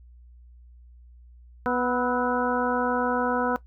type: harmonic tone with a mistuned harmonic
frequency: 246.9 Hz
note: B3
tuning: in tune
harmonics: 1 / 2 / 3 / 4 / 5 / 6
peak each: -28 / -27 / -30 / -30 / -32 / -31 dBFS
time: 1.66-3.56 s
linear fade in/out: 0 ms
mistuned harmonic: 5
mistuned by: +78 cents
effects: noise-tail reverb RT60 0.1 s tail -17 dB re dry + added 60 Hz sine -47 dBFS peak until 3.66 s